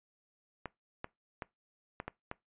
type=clicks; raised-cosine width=0.5 ms; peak=-23 dBFS; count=6; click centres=0.657 / 1.044 / 1.422 / 2.001 / 2.08 / 2.314 s; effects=noise-tail reverb RT60 0.2 s tail -22 dB re dry + resampled to 8000 Hz